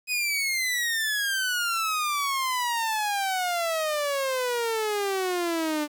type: exponential sweep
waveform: sawtooth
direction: down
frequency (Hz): 2521 to 293.7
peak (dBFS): -21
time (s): 0.07-5.88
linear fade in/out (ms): 50
effects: 9-bit